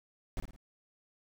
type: noise with echo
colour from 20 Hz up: brown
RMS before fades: -34 dBFS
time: 0.37-0.4 s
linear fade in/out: 0 ms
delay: 54 ms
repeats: 3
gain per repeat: -7 dB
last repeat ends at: 0.562 s
effects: none